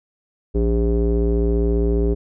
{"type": "tone with low-pass filter", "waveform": "square", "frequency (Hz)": 57.4, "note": "A#1", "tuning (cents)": -26, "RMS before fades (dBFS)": -18, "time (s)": [0.54, 2.15], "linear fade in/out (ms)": 20, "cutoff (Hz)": 400, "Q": 4.7, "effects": []}